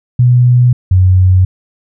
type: tone pair in turn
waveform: sine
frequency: 123.47 / 92.5 Hz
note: B2 / F#2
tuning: 0 / 0 cents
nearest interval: perfect fourth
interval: 500 cents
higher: first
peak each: -4 dBFS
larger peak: neither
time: 0.19-0.73 / 0.91-1.45 s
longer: neither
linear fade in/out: 5 ms
effects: none